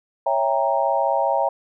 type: chord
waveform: sine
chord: C# diminished seventh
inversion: none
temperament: equal with one note detuned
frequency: 554.4 / 659.3 / 794 / 932.3 Hz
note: C#5 / E5 / G5 / Bb5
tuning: 0 / 0 / +22 / 0 cents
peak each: -23 dBFS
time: 0.26-1.49 s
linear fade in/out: 5 ms
effects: none